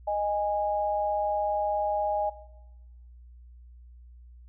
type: tone pair together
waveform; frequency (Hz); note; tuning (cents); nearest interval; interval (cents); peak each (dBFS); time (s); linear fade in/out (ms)
sine; 619.8 / 824; D#5 / G#5; -7 / -14; perfect fourth; 493; -28; 0.07-2.3; 10
effects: noise-tail reverb RT60 1.0 s tail -18 dB re dry + added 60 Hz sine -47 dBFS peak until 4.48 s